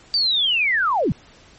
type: linear sweep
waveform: sine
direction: down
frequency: 4699 to 107.1 Hz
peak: -16 dBFS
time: 0.14-1.12 s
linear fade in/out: 0 ms
effects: pink hiss -49 dBFS RMS until 1.58 s + MP3 32 kbps